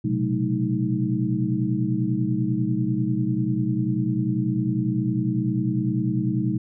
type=tone cluster; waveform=sine; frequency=121.4 / 131.5 / 183.5 / 213.8 / 314 Hz; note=B2 / C3 / F#3 / A3 / D#4; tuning=-29 / +9 / -14 / -49 / +16 cents; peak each=-27 dBFS; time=0.04-6.58 s; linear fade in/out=10 ms; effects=none